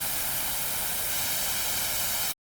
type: noise with comb filter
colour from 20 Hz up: white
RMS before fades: -28 dBFS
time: 0-2.33 s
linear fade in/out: 20 ms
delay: 1.3 ms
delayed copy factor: +0.55
effects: Opus 32 kbps